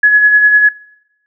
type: tone with tremolo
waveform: sine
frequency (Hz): 1690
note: G#6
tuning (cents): +30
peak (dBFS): -3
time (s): 0.03-0.69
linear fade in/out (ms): 5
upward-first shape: sine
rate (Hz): 10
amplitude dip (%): 50
effects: noise-tail reverb RT60 0.9 s tail -22 dB re dry